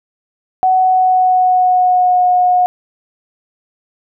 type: tone with pitch glide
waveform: sine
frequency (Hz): 747 to 724.5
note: F#5 to F#5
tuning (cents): +16 to -37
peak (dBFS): -8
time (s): 0.63-2.66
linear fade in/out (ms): 0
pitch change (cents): -53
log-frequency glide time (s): 0.74-2.26
effects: none